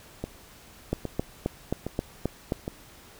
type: two click trains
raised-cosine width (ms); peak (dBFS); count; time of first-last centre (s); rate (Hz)
2; -17 / -12; 4 / 7; 0.24-2.679 / 0.93-2.522; 1.23 / 3.77
effects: pink hiss -51 dBFS RMS until 3.19 s